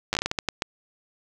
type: slowing click train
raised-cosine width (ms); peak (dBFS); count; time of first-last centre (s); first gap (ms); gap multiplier
0.2; -7; 11; 0.13-0.621; 9; 1.35
effects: none